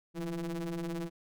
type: ring-modulated tone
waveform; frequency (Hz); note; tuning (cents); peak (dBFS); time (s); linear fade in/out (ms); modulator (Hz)
square; 82.41; E2; 0; -32; 0.14-1.1; 50; 256
effects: none